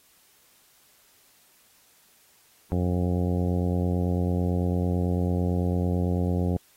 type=harmonic tone; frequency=89 Hz; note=F2; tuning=33 cents sharp; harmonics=1 / 2 / 3 / 4 / 5 / 6 / 7 / 8 / 9; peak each=-25 / -27 / -32 / -35 / -35 / -37 / -44 / -41 / -45 dBFS; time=2.72-6.57 s; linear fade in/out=0 ms; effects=white hiss -60 dBFS RMS until 6.76 s + AAC 48 kbps